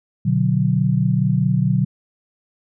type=chord; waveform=sine; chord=B minor; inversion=none; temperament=just; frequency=123.47 / 148.16 / 185.21 Hz; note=B2 / D3 / F#3; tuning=0 / +16 / +2 cents; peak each=-19 dBFS; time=0.25-1.85 s; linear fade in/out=10 ms; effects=none